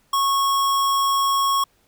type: tone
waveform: square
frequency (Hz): 1100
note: C#6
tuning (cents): -14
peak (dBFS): -18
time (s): 0.13-1.64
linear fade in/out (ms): 5
effects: pink hiss -62 dBFS RMS until 1.87 s